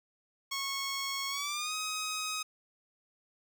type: tone with pitch glide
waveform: 10% pulse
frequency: 1098 to 1261.3 Hz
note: C#6 to D#6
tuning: -17 to +23 cents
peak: -25 dBFS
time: 0.51-2.43 s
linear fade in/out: 10 ms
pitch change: +240 cents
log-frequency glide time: 1.29-1.74 s
effects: none